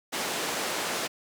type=band-pass noise; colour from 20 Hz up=pink; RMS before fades=-31 dBFS; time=0.12-1.08 s; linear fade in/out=20 ms; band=340 to 10000 Hz; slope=12 dB/octave; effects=none